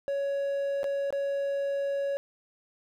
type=tone with dropouts; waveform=triangle; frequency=558 Hz; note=C#5; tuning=11 cents sharp; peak=-25 dBFS; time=0.08-2.17 s; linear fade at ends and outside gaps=0 ms; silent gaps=0.832-0.842 / 1.105-1.126 s; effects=11-bit